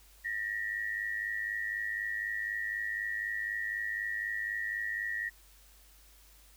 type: tone pair together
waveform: sine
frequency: 1803 / 1907 Hz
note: A6 / A#6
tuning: +42 / +39 cents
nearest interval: minor second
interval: 97 cents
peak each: -37 / -34 dBFS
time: 0.24-5.3 s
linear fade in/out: 20 ms
effects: added 50 Hz sine -59 dBFS peak until 6.56 s + white hiss -61 dBFS RMS until 6.56 s